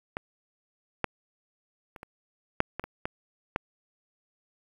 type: clicks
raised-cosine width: 0.5 ms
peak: -16 / -10 / -28 / -26 / -6 / -17 / -21 / -15 / -11 dBFS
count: 9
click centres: 0.169 / 1.043 / 1.962 / 2.031 / 2.604 / 2.796 / 2.84 / 3.055 / 3.561 s
effects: 8-bit